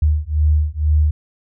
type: beating tone pair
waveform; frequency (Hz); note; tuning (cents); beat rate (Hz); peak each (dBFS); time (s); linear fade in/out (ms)
sine; 75 / 77.1; D2 / D#2; +37 / -15; 2.1; -16; 0.02-1.11; 5
effects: none